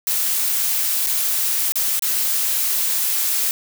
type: noise with dropouts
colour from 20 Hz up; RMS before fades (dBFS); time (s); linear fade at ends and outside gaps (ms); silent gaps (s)
blue; -20; 0.07-3.51; 1; 1.065-1.069 / 1.721-1.756 / 1.994-2.022
effects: none